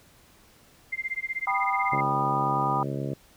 sine tone with tremolo, 2093 Hz, C7, in tune, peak -25 dBFS, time 0.92-2.01 s, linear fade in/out 10 ms, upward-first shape sine, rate 16 Hz, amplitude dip 100%
sine chord, G augmented, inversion none, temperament just, 784 / 980 / 1225 Hz, G5 / B5 / D#6, 0 / -14 / -27 cents, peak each -28 dBFS, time 1.47-2.83 s, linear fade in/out 2 ms
harmonic tone, 69.3 Hz, C#2, in tune, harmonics 2 / 3 / 4 / 5 / 6 / 7 / 8 / 9, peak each -31 / -37 / -36 / -37 / -39 / -42 / -40 / -42 dBFS, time 1.92-3.14 s, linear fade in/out 5 ms
effects pink hiss -57 dBFS RMS until 3.36 s

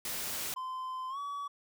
white noise, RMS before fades -37 dBFS, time 0.05-0.54 s, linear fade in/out 2 ms
triangle tone with pitch glide, 1031 to 1137.4 Hz, C6 to C#6, -26 to +44 cents, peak -34 dBFS, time 0.56-1.48 s, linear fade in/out 10 ms, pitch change +170 cents, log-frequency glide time 1.09-1.18 s
effects none

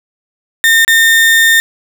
35% pulse tone with dropouts, 1820 Hz, A#6, 42 cents flat, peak -4 dBFS, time 0.64-1.6 s, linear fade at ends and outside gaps 0 ms, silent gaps 0.848-0.879 s, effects none

